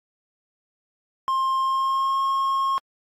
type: tone with pitch glide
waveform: triangle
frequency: 1060 to 1081 Hz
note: C6 to C#6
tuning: +22 to -44 cents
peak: -18 dBFS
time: 1.28-2.78 s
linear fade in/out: 0 ms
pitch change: +34 cents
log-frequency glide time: 1.59-2.22 s
effects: AAC 48 kbps